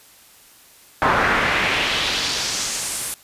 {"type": "noise with band-pass filter sweep", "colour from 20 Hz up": "brown", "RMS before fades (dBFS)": -21, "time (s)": [1.02, 3.14], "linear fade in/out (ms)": 0, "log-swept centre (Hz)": [1200, 11000], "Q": 1.8, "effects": ["white hiss -49 dBFS RMS until 3.23 s", "resampled to 32000 Hz"]}